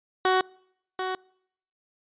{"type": "tone with echo", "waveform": "15% pulse", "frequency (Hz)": 373, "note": "F#4", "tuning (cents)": 14, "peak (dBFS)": -13, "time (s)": [0.25, 0.41], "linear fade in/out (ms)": 2, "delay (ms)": 740, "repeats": 1, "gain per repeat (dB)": -8, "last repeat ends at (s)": 1.15, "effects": ["noise-tail reverb RT60 0.7 s tail -25 dB re dry", "resampled to 8000 Hz"]}